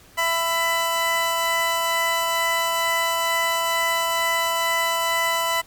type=tone pair together; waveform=20% pulse; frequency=666 / 997.9 Hz; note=E5 / B5; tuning=+18 / +18 cents; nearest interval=perfect fifth; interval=700 cents; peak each=-20 / -16 dBFS; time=0.17-5.62 s; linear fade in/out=20 ms; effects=pink hiss -50 dBFS RMS until 5.66 s + MP3 96 kbps